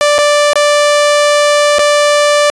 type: tone with dropouts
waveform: sawtooth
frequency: 587.3 Hz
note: D5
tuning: in tune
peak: -3 dBFS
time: 0.01-2.5 s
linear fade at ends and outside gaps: 0 ms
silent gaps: 0.182-0.187 / 0.533-0.557 / 1.785-1.792 s
effects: resampled to 22050 Hz